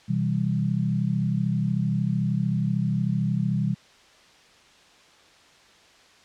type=tone cluster; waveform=sine; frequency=126.7 / 162.8 / 195.9 Hz; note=B2 / E3 / G3; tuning=+45 / -21 / -1 cents; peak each=-26 dBFS; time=0.08-3.75 s; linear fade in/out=20 ms; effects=white hiss -54 dBFS RMS until 6.24 s + low-pass 5000 Hz 12 dB/octave